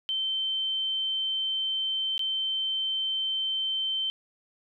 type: tone with dropouts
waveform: sine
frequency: 3100 Hz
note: G7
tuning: 20 cents flat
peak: -26 dBFS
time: 0.09-4.1 s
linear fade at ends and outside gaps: 0 ms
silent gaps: 2.179-2.193 s
effects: none